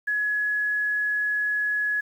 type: tone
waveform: sine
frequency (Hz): 1688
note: G#6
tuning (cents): +28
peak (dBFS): -22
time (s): 0.07-2.01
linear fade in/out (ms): 10
effects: 9-bit